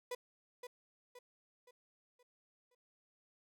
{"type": "tone with echo", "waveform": "35% pulse", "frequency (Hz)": 493.5, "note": "B4", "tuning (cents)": -1, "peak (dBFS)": -37, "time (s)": [0.11, 0.15], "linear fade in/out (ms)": 5, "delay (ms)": 520, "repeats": 5, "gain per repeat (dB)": -7, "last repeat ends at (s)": 2.75, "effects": []}